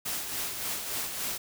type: noise with tremolo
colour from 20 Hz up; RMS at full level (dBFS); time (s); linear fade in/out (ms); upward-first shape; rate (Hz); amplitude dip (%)
white; -32; 0.05-1.38; 10; sine; 3.5; 45
effects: none